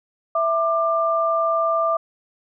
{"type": "tone pair together", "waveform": "sine", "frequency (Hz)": [659.3, 1190.4], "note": ["E5", "D6"], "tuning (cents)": [0, 23], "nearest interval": "minor seventh", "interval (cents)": 1023, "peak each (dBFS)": -20, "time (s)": [0.35, 1.97], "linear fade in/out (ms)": 5, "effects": []}